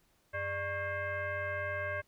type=tone with frequency modulation; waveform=sine; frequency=1100 Hz; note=C#6; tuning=14 cents flat; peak=-33 dBFS; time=0.33-2.02 s; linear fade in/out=20 ms; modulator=503 Hz; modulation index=1.9; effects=pink hiss -71 dBFS RMS until 2.07 s